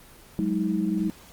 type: tone cluster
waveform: sine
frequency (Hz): 186.5 / 208.8 / 318.2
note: F#3 / G#3 / D#4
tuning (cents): +14 / +10 / +39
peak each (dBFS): -27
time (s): 0.39-1.1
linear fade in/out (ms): 0
effects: pink hiss -50 dBFS RMS until 1.32 s + Opus 24 kbps